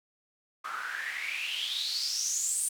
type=noise with band-pass filter sweep; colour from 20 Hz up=white; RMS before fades=-33 dBFS; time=0.64-2.69 s; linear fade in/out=10 ms; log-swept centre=1200 to 9200 Hz; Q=8.1; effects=none